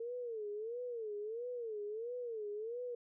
sine tone with vibrato, 451.8 Hz, A4, 46 cents sharp, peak -39 dBFS, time 0-2.95 s, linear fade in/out 5 ms, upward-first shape sine, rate 1.5 Hz, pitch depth 160 cents each way, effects none

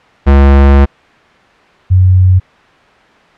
square / sine tone pair in turn, 69.3 / 92.5 Hz, C#2 / F#2, 0 / 0 cents, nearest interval perfect fourth, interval 500 cents, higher second, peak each -3 dBFS, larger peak neither, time 0.26-0.86 / 1.9-2.4 s, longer first, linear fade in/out 20 ms, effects white hiss -43 dBFS RMS until 3.37 s + low-pass 2000 Hz 12 dB/octave

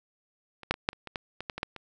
clicks, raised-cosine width 0.3 ms, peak -28 / -8 / -22 / -8 / -30 / -24 / -16 / -20 / -17 / -20 / -13 / -25 dBFS, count 12, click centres 0.633 / 0.71 / 0.741 / 0.889 / 0.931 / 1.073 / 1.158 / 1.406 / 1.498 / 1.58 / 1.631 / 1.763 s, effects none

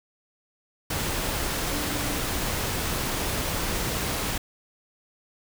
sine tone in noise, 293.7 Hz, D4, in tune, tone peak -34 dBFS, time 1.73-2.18 s, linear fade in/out 5 ms, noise pink, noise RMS -28 dBFS, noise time 0.9-4.38 s, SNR -9 dB, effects none

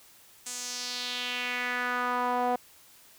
sawtooth tone with band-pass filter sweep, 246.9 Hz, B3, in tune, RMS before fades -31 dBFS, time 0.46-2.56 s, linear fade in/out 5 ms, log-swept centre 7800 to 700 Hz, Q 2.6, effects white hiss -56 dBFS RMS until 3.18 s

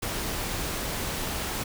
pink noise, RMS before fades -31 dBFS, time 0.02-1.64 s, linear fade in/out 10 ms, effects none

